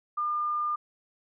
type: tone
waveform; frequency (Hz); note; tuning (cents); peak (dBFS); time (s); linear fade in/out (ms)
sine; 1205; D6; +44; -26; 0.17-0.76; 10
effects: none